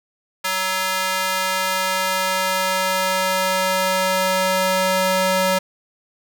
square tone with high-pass filter sweep, 187.4 Hz, F#3, 22 cents sharp, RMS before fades -20 dBFS, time 0.44-5.59 s, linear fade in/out 10 ms, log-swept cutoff 1200 to 470 Hz, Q 0.86, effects none

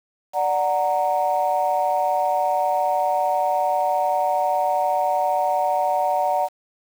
sine chord, D augmented, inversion none, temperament equal with one note detuned, 587.3 / 740 / 927.5 Hz, D5 / F#5 / A#5, 0 / 0 / -9 cents, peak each -23 / -20 / -23 dBFS, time 0.33-6.49 s, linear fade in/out 50 ms, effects tanh soft clip ceiling -10 dBFS + 7-bit

